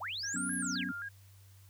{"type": "linear two-way sweep", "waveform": "sine", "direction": "up then down", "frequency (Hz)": [501, 11280, 1512], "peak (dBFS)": -36, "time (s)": [0, 0.85], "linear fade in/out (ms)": 20, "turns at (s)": 0.54}
{"type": "tone with vibrato", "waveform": "sine", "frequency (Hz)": 1511, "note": "F#6", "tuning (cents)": 36, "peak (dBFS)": -38, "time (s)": [0.23, 1.09], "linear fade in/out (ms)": 10, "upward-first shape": "square", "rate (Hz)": 3.8, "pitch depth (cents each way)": 130}
{"type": "chord", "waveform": "sine", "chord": "F# suspended fourth", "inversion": "none", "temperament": "equal", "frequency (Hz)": [185, 246.9, 277.2], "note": ["F#3", "B3", "C#4"], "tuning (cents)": [0, 0, 0], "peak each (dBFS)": -40, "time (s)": [0.34, 0.92], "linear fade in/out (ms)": 5}
{"effects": ["added 97 Hz sine -55 dBFS peak until 1.69 s", "white hiss -65 dBFS RMS until 1.69 s"]}